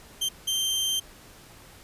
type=tone bursts at uneven times; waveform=sawtooth; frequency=3141 Hz; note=G7; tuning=3 cents sharp; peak=-21 dBFS; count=2; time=0.21-0.29 / 0.47-1 s; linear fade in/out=10 ms; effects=pink hiss -50 dBFS RMS until 1.83 s + resampled to 32000 Hz